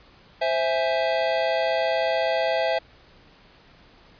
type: chord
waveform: square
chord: C augmented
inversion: none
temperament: equal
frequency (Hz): 523.3 / 659.3 / 830.6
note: C5 / E5 / G#5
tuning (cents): 0 / 0 / 0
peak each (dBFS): -27 / -24 / -29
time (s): 0.41-2.79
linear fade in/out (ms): 10
effects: pink hiss -53 dBFS RMS until 4.19 s + resampled to 11025 Hz